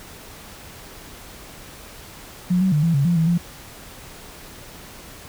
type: tone with pitch steps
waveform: sine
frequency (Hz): 179.8 / 188.8 / 149.3 / 166.7 / 139.4 / 172.8 / 162 / 172.5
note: F#3 / F#3 / D3 / E3 / C#3 / F3 / E3 / F3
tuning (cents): -49 / +35 / +29 / +20 / +10 / -18 / -30 / -21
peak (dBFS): -15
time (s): 2.5-3.38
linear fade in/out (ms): 10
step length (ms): 110
effects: pink hiss -41 dBFS RMS until 5.28 s